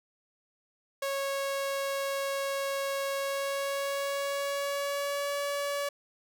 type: tone with pitch glide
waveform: sawtooth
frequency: 551 to 569.4 Hz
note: C#5 to C#5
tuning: -11 to +46 cents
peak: -26 dBFS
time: 1.02-5.89 s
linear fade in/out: 5 ms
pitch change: +57 cents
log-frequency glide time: 3.16-5.35 s
effects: none